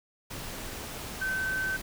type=tone in noise; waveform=sine; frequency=1536 Hz; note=G6; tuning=36 cents flat; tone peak=-28 dBFS; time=1.21-1.77 s; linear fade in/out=10 ms; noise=pink; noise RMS=-39 dBFS; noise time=0.3-1.82 s; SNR=+8 dB; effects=none